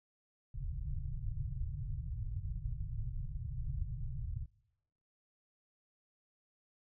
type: low-pass noise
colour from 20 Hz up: pink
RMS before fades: -39 dBFS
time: 0.54-4.46 s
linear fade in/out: 5 ms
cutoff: 150 Hz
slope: 96 dB/octave
effects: noise-tail reverb RT60 0.9 s tail -24 dB re dry